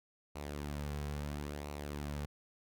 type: tone with flanger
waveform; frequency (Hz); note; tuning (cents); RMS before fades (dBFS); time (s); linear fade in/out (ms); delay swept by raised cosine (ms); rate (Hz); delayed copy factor
sawtooth; 73; D2; -10; -41; 0.35-2.26; 10; 0.59 to 3.39; 0.74; -0.5
effects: none